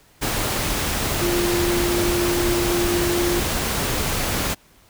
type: tone in noise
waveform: sine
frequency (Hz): 348.9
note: F4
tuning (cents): -2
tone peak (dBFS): -20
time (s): 1.2-3.41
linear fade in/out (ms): 20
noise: pink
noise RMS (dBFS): -23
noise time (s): 0.21-4.55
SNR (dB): 0
effects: pink hiss -54 dBFS RMS until 4.89 s